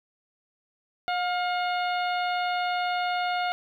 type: harmonic tone with a mistuned harmonic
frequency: 718 Hz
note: F5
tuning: 48 cents sharp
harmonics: 1 / 2 / 3 / 4 / 5 / 6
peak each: -26 / -32 / -36 / -38 / -40 / -42 dBFS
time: 1.08-3.52 s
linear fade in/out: 0 ms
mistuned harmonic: 2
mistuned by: -32 cents
effects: 10-bit